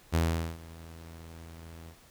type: tone with ADSR envelope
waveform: sawtooth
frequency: 82.41 Hz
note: E2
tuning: in tune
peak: -19 dBFS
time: 0.12-1.97 s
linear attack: 27 ms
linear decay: 420 ms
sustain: -22 dB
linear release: 83 ms
effects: pink hiss -58 dBFS RMS until 2.1 s